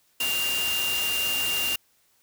sine tone in noise, 2794 Hz, F7, in tune, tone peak -25 dBFS, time 0.2-1.76 s, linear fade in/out 5 ms, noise white, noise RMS -30 dBFS, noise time 0.2-1.76 s, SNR +2 dB, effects white hiss -65 dBFS RMS until 2.22 s

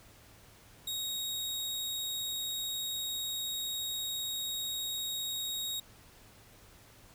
sawtooth tone, 3769 Hz, A#7, 18 cents sharp, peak -31 dBFS, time 0.87-5.8 s, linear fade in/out 5 ms, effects added 105 Hz sine -64 dBFS peak until 7.14 s + pink hiss -58 dBFS RMS until 7.14 s

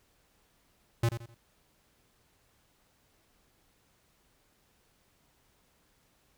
square tone with echo, 116.54 Hz, A#2, in tune, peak -24 dBFS, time 1.03-1.09 s, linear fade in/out 5 ms, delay 85 ms, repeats 3, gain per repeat -10 dB, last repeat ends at 1.345 s, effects pink hiss -69 dBFS RMS until 6.37 s

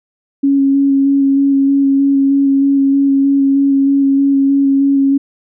sine tone with vibrato, 275.8 Hz, C#4, 9 cents flat, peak -8 dBFS, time 0.43-5.18 s, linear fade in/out 10 ms, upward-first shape square, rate 3.2 Hz, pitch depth 11 cents each way, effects none

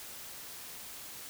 silence, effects white hiss -46 dBFS RMS until 1.29 s

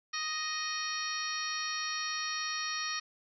harmonic tone, 622.3 Hz, D#5, in tune, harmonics 2 / 3 / 4 / 5 / 6 / 7 / 8 / 9, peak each -39 / -39 / -42 / -47 / -45 / -40 / -50 / -39 dBFS, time 0.13-3 s, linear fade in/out 10 ms, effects none

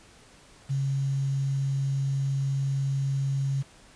sine tone with quantisation, 136.8 Hz, C#3, 23 cents flat, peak -24 dBFS, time 0.69-3.63 s, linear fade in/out 20 ms, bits 8, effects pink hiss -54 dBFS RMS until 3.95 s + resampled to 22050 Hz

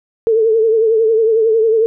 sine tone with vibrato, 445.8 Hz, A4, 23 cents sharp, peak -9 dBFS, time 0.27-1.86 s, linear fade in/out 0 ms, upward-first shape triangle, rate 11 Hz, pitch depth 71 cents each way, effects none

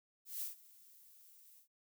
violet noise with ADSR envelope, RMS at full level -40 dBFS, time 0.25-1.68 s, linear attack 170 ms, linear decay 130 ms, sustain -22 dB, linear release 100 ms, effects none

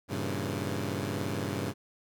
15% pulse chord, G diminished seventh, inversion none, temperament equal, 98 / 116.54 / 138.59 / 164.81 Hz, G2 / Bb2 / Db3 / Fb3, 0 / 0 / 0 / 0 cents, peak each -28 / -32 / -30 / -34 dBFS, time 0.08-1.74 s, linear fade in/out 50 ms, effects none

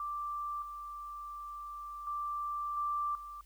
sine tone with level steps, 1176 Hz, D6, 2 cents sharp, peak -35 / -41 / -34 / -31 / -43 dBFS, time 0-3.41 s, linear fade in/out 2 ms, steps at 0.62 / 2.07 / 2.77 / 3.15 s, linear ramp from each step 2 ms, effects added 50 Hz sine -58 dBFS peak until 3.45 s + white hiss -68 dBFS RMS until 3.45 s

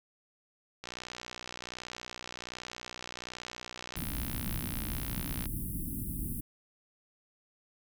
click train, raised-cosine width 0.2 ms, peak -23 dBFS, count 284, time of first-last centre 0.84-5.457 s, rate 61.3 Hz
pink band-stop noise, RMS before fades -36 dBFS, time 3.96-6.41 s, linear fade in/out 10 ms, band 310 to 9900 Hz, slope 48 dB/octave
effects none

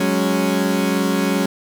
30% pulse chord, F# suspended second, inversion none, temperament equal, 185 / 207.7 / 277.2 Hz, F#3 / G#3 / C#4, 0 / 0 / 0 cents, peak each -18 / -19 / -18 dBFS, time 0-1.46 s, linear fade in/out 5 ms, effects none

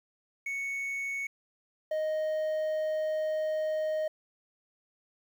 triangle tone pair in turn, 2217 / 622.1 Hz, C#7 / D#5, 0 / 0 cents, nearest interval octave + minor seventh, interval 2200 cents, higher first, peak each -30 / -26 dBFS, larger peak second, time 0.46-1.27 / 1.91-4.08 s, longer second, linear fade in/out 5 ms, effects 10-bit

